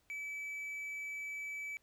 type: tone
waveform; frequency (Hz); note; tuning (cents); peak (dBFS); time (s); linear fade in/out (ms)
triangle; 2300; D7; -37; -38; 0.1-1.77; 0
effects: pink hiss -74 dBFS RMS until 1.82 s